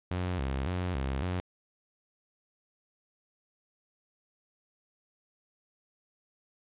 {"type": "tone with vibrato", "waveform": "sawtooth", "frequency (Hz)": 77.78, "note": "D#2", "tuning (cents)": 0, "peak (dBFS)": -26, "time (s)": [0.11, 1.4], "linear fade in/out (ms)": 0, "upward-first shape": "square", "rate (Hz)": 1.8, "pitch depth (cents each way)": 260, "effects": ["resampled to 8000 Hz", "11-bit"]}